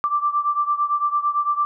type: beating tone pair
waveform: sine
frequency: 1172 / 1180.9 Hz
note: D6 / D6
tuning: -4 / +9 cents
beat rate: 8.9 Hz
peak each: -20 / -23 dBFS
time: 0.04-1.65 s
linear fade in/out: 0 ms
effects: none